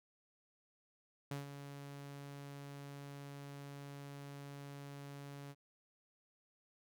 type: tone with ADSR envelope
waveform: sawtooth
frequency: 141.3 Hz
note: C#3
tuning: 34 cents sharp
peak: -35 dBFS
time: 1.31-5.55 s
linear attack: 4 ms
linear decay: 140 ms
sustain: -9 dB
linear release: 46 ms
effects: none